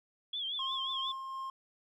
sine tone with vibrato, 3322 Hz, G#7, in tune, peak -34 dBFS, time 0.33-1.12 s, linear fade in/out 5 ms, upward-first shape triangle, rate 5.6 Hz, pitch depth 120 cents each way
triangle tone with tremolo, 1064 Hz, C6, 29 cents sharp, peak -35 dBFS, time 0.59-1.5 s, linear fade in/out 2 ms, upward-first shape sine, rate 2.7 Hz, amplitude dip 25%
effects none

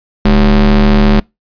square ring-modulated tone, 87 Hz, F2, 6 cents flat, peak -3 dBFS, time 0.25-1.2 s, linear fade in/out 5 ms, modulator 124 Hz, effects noise-tail reverb RT60 0.2 s tail -25 dB re dry + resampled to 11025 Hz

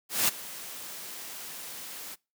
white noise with ADSR envelope, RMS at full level -23 dBFS, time 0.09-2.16 s, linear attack 190 ms, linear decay 19 ms, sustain -18 dB, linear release 27 ms, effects noise-tail reverb RT60 0.3 s tail -26 dB re dry + high-pass 150 Hz 12 dB/octave

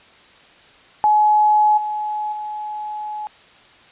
sine tone with level steps, 847 Hz, G#5, 34 cents sharp, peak -11 / -21 / -25 dBFS, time 1.04-3.27 s, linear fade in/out 0 ms, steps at 1.77 / 2.32 s, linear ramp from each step 10 ms, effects white hiss -48 dBFS RMS until 3.91 s + resampled to 8000 Hz

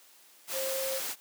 sine tone in noise, 533 Hz, C5, 32 cents sharp, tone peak -32 dBFS, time 0.52-1.01 s, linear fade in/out 50 ms, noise white, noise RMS -35 dBFS, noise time 0.47-1.16 s, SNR 0 dB, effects white hiss -58 dBFS RMS until 1.2 s + high-pass 300 Hz 12 dB/octave

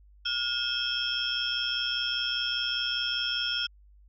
sine tone cluster, 1428 / 2604 / 3210 / 3335 / 5330 Hz, F6 / E7 / G7 / G#7 / E8, +38 / -22 / +40 / +7 / +18 cents, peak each -34 / -38 / -31 / -34 / -34 dBFS, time 0.25-3.67 s, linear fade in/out 10 ms, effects added 50 Hz sine -53 dBFS peak until 4.08 s

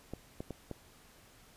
clicks, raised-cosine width 2 ms, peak -26 dBFS, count 4, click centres 0.136 / 0.405 / 0.507 / 0.713 s, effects pink hiss -60 dBFS RMS until 1.56 s + resampled to 32000 Hz

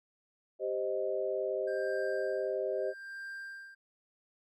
sine chord, C minor, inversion second, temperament equal, 392 / 523.3 / 622.3 Hz, G4 / C5 / Eb5, 0 / 0 / 0 cents, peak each -35 dBFS, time 0.59-2.94 s, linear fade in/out 50 ms
triangle tone with tremolo, 1587 Hz, G6, 21 cents sharp, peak -38 dBFS, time 1.67-3.75 s, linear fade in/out 10 ms, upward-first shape sine, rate 0.77 Hz, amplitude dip 95%
effects none

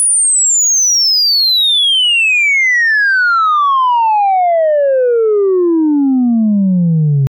sine exponential sweep, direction down, 9940 to 133.3 Hz, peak -6 dBFS, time 0-7.27 s, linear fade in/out 0 ms, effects tanh soft clip ceiling -6 dBFS

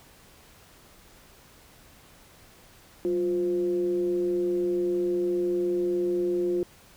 sine tone with frequency modulation, 353.5 Hz, F4, 21 cents sharp, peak -23 dBFS, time 3.05-6.63 s, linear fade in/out 0 ms, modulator 163 Hz, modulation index 0.41, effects pink hiss -54 dBFS RMS until 6.96 s

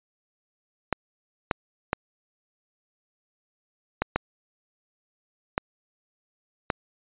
clicks, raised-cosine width 0.5 ms, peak -7 dBFS, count 7, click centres 0.927 / 1.512 / 1.931 / 4.02 / 4.16 / 5.579 / 6.702 s, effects resampled to 8000 Hz

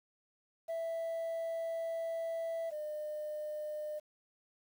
sine tone pair in turn, 660 / 604.5 Hz, E5 / D5, +2 / +50 cents, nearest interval major second, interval 152 cents, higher first, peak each -32 / -36 dBFS, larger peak first, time 0.68-2.71 / 2.71-4 s, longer first, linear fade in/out 20 ms, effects tanh soft clip ceiling -34 dBFS + 10-bit

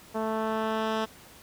10% pulse tone with low-pass filter sweep, 220 Hz, A3, in tune, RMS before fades -29 dBFS, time 0.14-1.06 s, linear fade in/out 20 ms, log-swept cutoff 990 to 4500 Hz, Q 0.75, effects pink hiss -51 dBFS RMS until 1.42 s + high-pass 60 Hz 12 dB/octave

